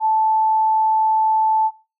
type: tone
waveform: sine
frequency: 876 Hz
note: A5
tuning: 8 cents flat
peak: -14 dBFS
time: 0-1.71 s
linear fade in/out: 50 ms
effects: noise-tail reverb RT60 0.3 s tail -17 dB re dry

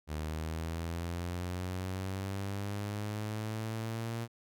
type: linear sweep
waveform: sawtooth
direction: up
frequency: 75.9 to 116.54 Hz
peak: -31 dBFS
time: 0.07-4.28 s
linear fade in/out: 50 ms
effects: none

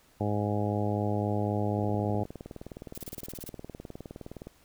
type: harmonic tone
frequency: 103.83 Hz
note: G#2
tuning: in tune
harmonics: 1 / 2 / 3 / 4 / 5 / 6 / 7 / 8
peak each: -30 / -33 / -35 / -36 / -37 / -38 / -38 / -39 dBFS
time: 0.2-2.24 s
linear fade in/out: 10 ms
type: click train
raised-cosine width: 2 ms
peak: -27 dBFS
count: 53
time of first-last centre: 1.79-4.47 s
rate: 19.4 Hz
type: noise bursts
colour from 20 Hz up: blue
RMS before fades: -42 dBFS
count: 10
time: 2.95-3.49 s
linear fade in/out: 0 ms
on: 27 ms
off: 30 ms
effects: pink hiss -62 dBFS RMS until 4.64 s

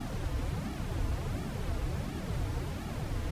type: noise with flanger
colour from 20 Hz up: brown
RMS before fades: -34 dBFS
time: 0-3.31 s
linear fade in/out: 10 ms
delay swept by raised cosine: 1.9 to 5.4 ms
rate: 1.4 Hz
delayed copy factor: -1
effects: resampled to 32000 Hz

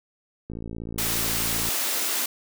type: click train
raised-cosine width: 3 ms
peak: -22 dBFS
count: 68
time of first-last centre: 0.5-1.688 s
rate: 56.4 Hz
type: high-pass noise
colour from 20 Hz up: white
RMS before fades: -26 dBFS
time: 0.98-2.26 s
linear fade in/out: 5 ms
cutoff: 230 Hz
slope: 48 dB/octave
effects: none

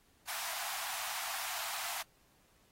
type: high-pass noise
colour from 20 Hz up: pink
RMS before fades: -40 dBFS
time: 0.27-2.03 s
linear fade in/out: 20 ms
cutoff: 660 Hz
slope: 96 dB/octave
effects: pink hiss -69 dBFS RMS until 2.71 s + AAC 48 kbps

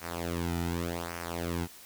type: tone with flanger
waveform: sawtooth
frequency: 85.4 Hz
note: F2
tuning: 38 cents flat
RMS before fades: -34 dBFS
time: 0-1.68 s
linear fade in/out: 50 ms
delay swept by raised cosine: 0.25 to 1.85 ms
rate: 0.86 Hz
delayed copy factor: -0.85
effects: white hiss -51 dBFS RMS until 1.85 s

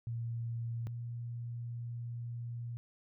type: tone pair in turn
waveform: sine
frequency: 116.54 / 118.58 Hz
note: A#2 / A#2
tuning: 0 / +30 cents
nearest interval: unison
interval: 30 cents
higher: second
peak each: -35 / -38 dBFS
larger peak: first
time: 0.07-0.87 / 0.87-2.77 s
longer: second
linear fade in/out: 0 ms
effects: none

